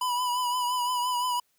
square tone with vibrato, 987.8 Hz, B5, in tune, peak -26 dBFS, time 0.01-1.4 s, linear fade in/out 5 ms, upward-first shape triangle, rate 5.8 Hz, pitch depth 46 cents each way, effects white hiss -71 dBFS RMS until 1.58 s

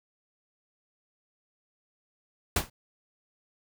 pink noise with exponential decay, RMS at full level -20 dBFS, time 2.56-2.7 s, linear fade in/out 5 ms, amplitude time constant 30 ms, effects none

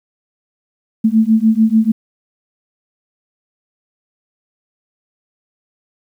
sine beating tone pair, 217.8 / 224.6 Hz, A3 / A3, -17 / +36 cents, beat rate 6.8 Hz, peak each -12 dBFS, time 1.04-1.92 s, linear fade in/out 10 ms, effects 8-bit

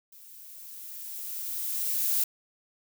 violet noise with level ramp, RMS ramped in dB -51 to -25 dBFS, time 0.12-2.24 s, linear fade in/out 5 ms, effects none

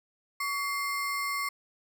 square ring-modulated tone, 1618 Hz, G#6, 46 cents flat, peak -27 dBFS, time 0.4-1.49 s, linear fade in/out 5 ms, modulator 488 Hz, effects none

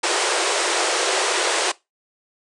pink band-pass noise, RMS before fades -21 dBFS, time 0.03-1.72 s, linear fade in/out 10 ms, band 340 to 9500 Hz, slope 96 dB/octave, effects noise-tail reverb RT60 0.2 s tail -20 dB re dry

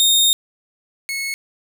sawtooth tone pair in turn, 3684 / 2191 Hz, A#7 / C#7, -21 / -21 cents, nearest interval major sixth, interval 900 cents, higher first, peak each -9 / -19 dBFS, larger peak first, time 0-0.33 / 1.09-1.34 s, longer first, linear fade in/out 0 ms, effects none

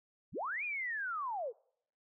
sine linear two-way sweep, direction up then down, 51.91 to 2489 to 412.3 Hz, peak -35 dBFS, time 0.32-1.53 s, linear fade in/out 50 ms, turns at 0.64 s, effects noise-tail reverb RT60 0.7 s tail -26 dB re dry

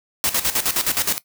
white noise with tremolo, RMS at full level -19 dBFS, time 0.24-1.18 s, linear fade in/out 0 ms, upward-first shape square, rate 9.6 Hz, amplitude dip 75%, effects noise-tail reverb RT60 0.1 s tail -17 dB re dry

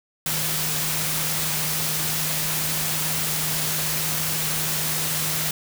sine tone in noise, 155.9 Hz, D#3, 4 cents sharp, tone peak -32 dBFS, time 0.26-5.51 s, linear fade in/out 2 ms, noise white, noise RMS -25 dBFS, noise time 0.26-5.51 s, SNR -10 dB, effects none

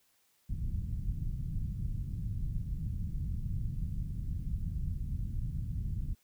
pink low-pass noise, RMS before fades -35 dBFS, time 0.49-6.15 s, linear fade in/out 10 ms, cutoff 160 Hz, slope 24 dB/octave, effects white hiss -71 dBFS RMS until 6.23 s

